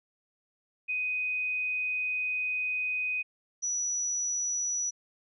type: tone pair in turn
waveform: sine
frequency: 2500 / 5888 Hz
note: D#7 / F#8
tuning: +8 / -9 cents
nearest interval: octave + minor third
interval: 1483 cents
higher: second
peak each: -28 dBFS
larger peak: neither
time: 0.88-3.23 / 3.62-4.91 s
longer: first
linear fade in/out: 20 ms
effects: none